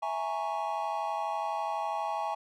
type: chord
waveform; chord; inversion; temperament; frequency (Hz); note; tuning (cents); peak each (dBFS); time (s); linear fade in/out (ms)
triangle; A# half-diminished seventh; second; equal with one note detuned; 659.3 / 830.6 / 922.7 / 1108.7; E5 / G#5 / A#5 / C#6; 0 / 0 / -18 / 0; -35 / -31 / -36 / -36; 0.02-2.35; 10
effects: none